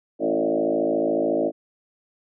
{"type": "tone with frequency modulation", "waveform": "sine", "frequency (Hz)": 455.8, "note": "A#4", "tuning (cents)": -39, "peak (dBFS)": -19, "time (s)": [0.19, 1.52], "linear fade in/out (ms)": 50, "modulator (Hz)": 54, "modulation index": 3.6, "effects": []}